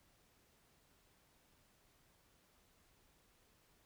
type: silence
effects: pink hiss -72 dBFS RMS until 3.85 s